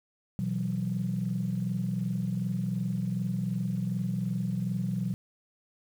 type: chord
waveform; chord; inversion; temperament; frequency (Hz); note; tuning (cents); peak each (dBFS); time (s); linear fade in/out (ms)
sine; B suspended fourth; none; equal with one note detuned; 123.47 / 164.81 / 187.47; B2 / E3 / F#3; 0 / 0 / +23; -32 / -33 / -30; 0.39-5.14; 0
effects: tanh soft clip ceiling -20 dBFS + 9-bit